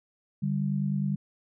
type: tone pair together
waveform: sine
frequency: 146.19 / 196 Hz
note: D3 / G3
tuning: -8 / 0 cents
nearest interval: perfect fourth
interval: 508 cents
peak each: -28 / -28 dBFS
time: 0.42-1.16 s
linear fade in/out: 10 ms
effects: none